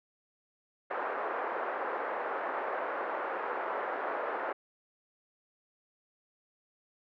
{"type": "band-pass noise", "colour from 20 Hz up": "pink", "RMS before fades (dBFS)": -35, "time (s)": [0.9, 4.53], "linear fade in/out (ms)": 10, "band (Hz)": [440, 1600], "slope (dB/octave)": 24, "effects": []}